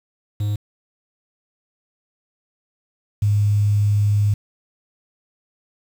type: tone pair in turn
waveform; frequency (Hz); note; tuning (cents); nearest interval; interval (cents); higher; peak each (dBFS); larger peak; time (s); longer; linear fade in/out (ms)
triangle / sine; 103.83 / 103.35; G#2 / G#2; 0 / -8; unison; 8; first; -17 / -14; second; 0.4-0.56 / 3.22-4.34; second; 5
effects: 7-bit